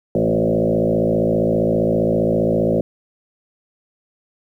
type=tone with frequency modulation; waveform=sine; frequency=365.3 Hz; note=F#4; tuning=22 cents flat; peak=-14 dBFS; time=0.15-2.81 s; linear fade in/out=2 ms; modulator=55.1 Hz; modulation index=4.3; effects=9-bit